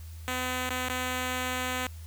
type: tone with dropouts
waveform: 5% pulse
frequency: 253.4 Hz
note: B3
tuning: 45 cents sharp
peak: -18 dBFS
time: 0.28-1.87 s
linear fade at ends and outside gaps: 0 ms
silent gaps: 0.691-0.705 / 0.885-0.896 s
effects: added 81 Hz sine -40 dBFS peak until 2.06 s + white hiss -55 dBFS RMS until 2.06 s